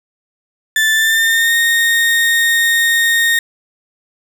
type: tone with pitch glide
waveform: 35% pulse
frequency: 1760 to 1849.6 Hz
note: A6 to A#6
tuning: 0 to -14 cents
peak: -9 dBFS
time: 0.76-3.39 s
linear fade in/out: 2 ms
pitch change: +86 cents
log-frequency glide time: 0.93-1.55 s
effects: none